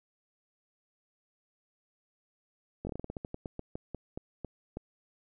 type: slowing click train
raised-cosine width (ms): 2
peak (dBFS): -24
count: 18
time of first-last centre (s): 2.85-4.77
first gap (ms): 20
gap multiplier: 1.19
effects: none